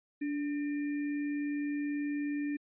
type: tone with sample-and-hold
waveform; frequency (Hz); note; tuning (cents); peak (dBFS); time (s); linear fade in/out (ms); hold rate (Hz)
sine; 290.6; D4; -18; -31; 0.21-2.57; 10; 2100
effects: resampled to 8000 Hz